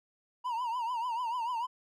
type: tone with vibrato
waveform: triangle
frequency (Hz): 953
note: A#5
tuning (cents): +38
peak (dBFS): -29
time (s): 0.44-1.67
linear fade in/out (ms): 20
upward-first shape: triangle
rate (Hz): 6.8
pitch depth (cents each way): 130
effects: none